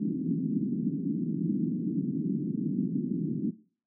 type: band-pass noise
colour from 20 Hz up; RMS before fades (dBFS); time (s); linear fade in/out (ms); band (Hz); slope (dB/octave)
pink; -30; 0-3.51; 10; 160 to 310; 48
effects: noise-tail reverb RT60 0.4 s tail -18 dB re dry